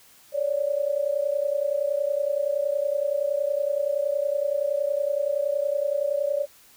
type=tone pair together; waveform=sine; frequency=556.6 / 587.3 Hz; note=C#5 / D5; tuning=+7 / 0 cents; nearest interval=minor second; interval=93 cents; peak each=-25 / -25 dBFS; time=0.32-6.47 s; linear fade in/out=50 ms; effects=white hiss -54 dBFS RMS until 6.76 s